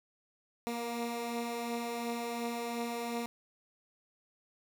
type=beating tone pair; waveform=15% pulse; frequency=233.1 / 235.9 Hz; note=A#3 / A#3; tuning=0 / +21 cents; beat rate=2.8 Hz; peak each=-37 / -29 dBFS; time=0.67-3.26 s; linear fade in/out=0 ms; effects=none